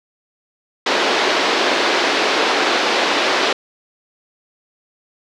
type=band-pass noise; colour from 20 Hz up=pink; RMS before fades=-17 dBFS; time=0.86-3.53 s; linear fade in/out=5 ms; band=320 to 4800 Hz; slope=24 dB/octave; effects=none